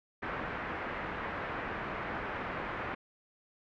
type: low-pass noise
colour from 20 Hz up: white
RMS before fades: -38 dBFS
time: 0.22-2.95 s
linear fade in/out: 10 ms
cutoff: 1900 Hz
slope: 24 dB/octave
effects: none